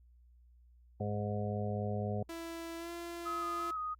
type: harmonic tone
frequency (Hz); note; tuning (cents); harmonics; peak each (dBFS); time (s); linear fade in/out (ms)
103.8; G#2; 0; 1 / 2 / 4 / 5 / 6 / 7; -36 / -39 / -42 / -43 / -44 / -44; 1-2.23; 5
type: tone with pitch glide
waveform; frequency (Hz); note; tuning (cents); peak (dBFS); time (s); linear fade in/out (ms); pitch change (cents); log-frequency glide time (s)
sawtooth; 332.6 to 342; E4 to F4; +16 to -36; -37; 2.29-3.71; 5; +48; 2.77-2.91
type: tone with vibrato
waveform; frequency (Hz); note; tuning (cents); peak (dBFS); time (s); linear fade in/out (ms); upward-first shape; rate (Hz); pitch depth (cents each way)
sine; 1260; D#6; +21; -35; 3.25-3.95; 20; square; 2.9; 21
effects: added 60 Hz sine -59 dBFS peak until 3.99 s + Opus 48 kbps